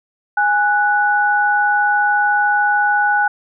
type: tone pair together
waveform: sine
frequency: 826.1 / 1480 Hz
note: G#5 / F#6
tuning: -9 / 0 cents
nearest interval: minor seventh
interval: 1009 cents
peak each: -15 dBFS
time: 0.37-3.28 s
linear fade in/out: 5 ms
effects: none